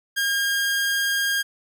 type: tone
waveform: sawtooth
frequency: 1617 Hz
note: G#6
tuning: 47 cents flat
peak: -17 dBFS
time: 0.16-1.43 s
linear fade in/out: 20 ms
effects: none